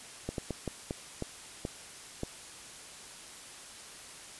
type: slowing click train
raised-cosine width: 2 ms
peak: -20 dBFS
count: 8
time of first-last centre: 0.29-2.234 s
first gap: 92 ms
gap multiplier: 1.36
effects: white hiss -48 dBFS RMS until 4.39 s + resampled to 24000 Hz